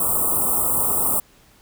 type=band-stop noise; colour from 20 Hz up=white; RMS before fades=-20 dBFS; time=0-1.2 s; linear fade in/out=5 ms; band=1300 to 7900 Hz; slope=96 dB/octave; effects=pink hiss -54 dBFS RMS until 1.61 s